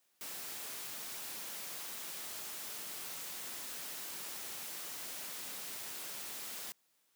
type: noise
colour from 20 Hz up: white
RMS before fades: -44 dBFS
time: 0.21-6.72 s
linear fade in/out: 0 ms
effects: white hiss -75 dBFS RMS until 7.15 s + high-pass 150 Hz 12 dB/octave